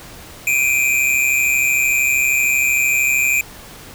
square tone pair together, 2356 / 2489 Hz, D7 / D#7, +5 / 0 cents, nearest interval minor second, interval 95 cents, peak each -17 / -18 dBFS, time 0.47-3.41 s, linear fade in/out 2 ms, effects pink hiss -38 dBFS RMS until 3.94 s

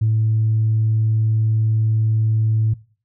sine tone, 110 Hz, A2, in tune, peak -13 dBFS, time 0.01-2.74 s, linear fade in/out 10 ms, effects noise-tail reverb RT60 0.4 s tail -21 dB re dry + tanh soft clip ceiling -10 dBFS

